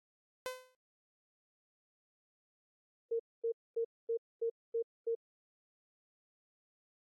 sawtooth tone with exponential decay, 510 Hz, C5, 44 cents flat, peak -31 dBFS, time 0.46-0.75 s, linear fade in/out 0 ms, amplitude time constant 63 ms
sine tone bursts, 460 Hz, A#4, 23 cents flat, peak -31 dBFS, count 7, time 3.11-5.152 s, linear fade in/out 10 ms, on 86 ms, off 240 ms
effects AAC 64 kbps

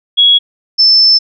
sine tone pair in turn, 3335 / 5286 Hz, G#7 / E8, +7 / +4 cents, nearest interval minor sixth, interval 797 cents, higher second, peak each -4 dBFS, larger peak neither, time 0.17-0.39 / 0.78-1.19 s, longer second, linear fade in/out 20 ms, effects none

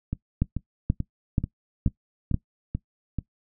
two click trains, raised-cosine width 5 ms, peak -15 / -9 dBFS, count 8 / 5, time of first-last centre 0.13-3.187 / 0.42-2.343 s, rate 2.29 / 2.08 Hz, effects noise-tail reverb RT60 0.1 s tail -19 dB re dry

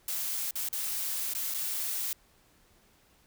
blue noise with dropouts, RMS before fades -33 dBFS, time 0.08-2.13 s, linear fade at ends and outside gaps 2 ms, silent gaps 0.509-0.555 / 0.688-0.728 / 1.336-1.349 / 1.54-1.545 s, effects pink hiss -64 dBFS RMS until 3.26 s

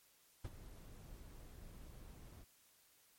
brown noise with ADSR envelope, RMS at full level -43 dBFS, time 0.44-2.45 s, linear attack 8 ms, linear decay 41 ms, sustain -12 dB, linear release 32 ms, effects white hiss -70 dBFS RMS until 3.18 s + MP3 64 kbps

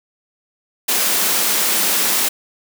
white high-pass noise, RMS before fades -17 dBFS, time 0.88-2.29 s, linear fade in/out 10 ms, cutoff 170 Hz, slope 96 dB/octave, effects none

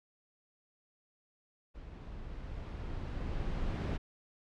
brown noise with level ramp, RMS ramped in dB -48 to -32 dBFS, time 1.74-3.98 s, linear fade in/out 20 ms, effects low-pass 4000 Hz 12 dB/octave

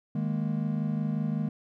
triangle chord, D# suspended fourth, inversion none, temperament equal, 155.56 / 207.7 / 233.1 Hz, D#3 / G#3 / A#3, 0 / 0 / 0 cents, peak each -28 / -29 / -31 dBFS, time 0.15-1.49 s, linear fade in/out 5 ms, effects none

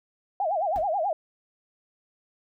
sine tone with vibrato, 715 Hz, F5, 41 cents sharp, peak -23 dBFS, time 0.4-1.13 s, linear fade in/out 2 ms, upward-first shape sine, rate 9.3 Hz, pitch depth 250 cents each way
brown noise with exponential decay, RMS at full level -34 dBFS, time 0.76-0.91 s, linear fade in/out 0 ms, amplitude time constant 31 ms
effects none

